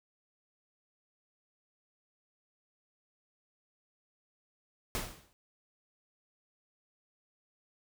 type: noise with exponential decay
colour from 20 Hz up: pink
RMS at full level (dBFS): -32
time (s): 4.95-5.33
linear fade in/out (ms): 0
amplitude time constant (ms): 81
effects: none